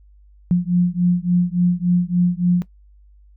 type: beating tone pair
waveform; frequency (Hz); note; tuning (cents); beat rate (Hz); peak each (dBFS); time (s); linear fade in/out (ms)
sine; 175.4 / 178.9; F3 / F3; +8 / +42; 3.5; -17; 0.51-2.62; 0
effects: noise-tail reverb RT60 0.1 s tail -18 dB re dry + added 50 Hz sine -46 dBFS peak until 3.36 s